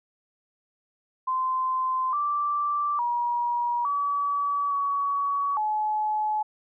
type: tone with pitch steps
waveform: sine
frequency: 1035 / 1170 / 957 / 1143 / 1128 / 854 Hz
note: C6 / D6 / A#5 / D6 / C#6 / G#5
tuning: -19 / -7 / +45 / -47 / +30 / +48 cents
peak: -23 dBFS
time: 1.27-6.43 s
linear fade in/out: 10 ms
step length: 860 ms
effects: none